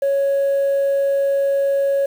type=tone; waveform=sine; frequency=554.4 Hz; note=C#5; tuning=in tune; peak=-13 dBFS; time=0.02-2.06 s; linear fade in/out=5 ms; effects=tanh soft clip ceiling -13 dBFS + 7-bit